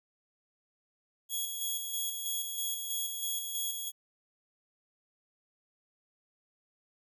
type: tone with tremolo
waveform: 5% pulse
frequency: 3339 Hz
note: G#7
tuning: 9 cents sharp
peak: -24 dBFS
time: 1.29-3.92 s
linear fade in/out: 50 ms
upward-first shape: square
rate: 3.1 Hz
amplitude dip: 40%
effects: none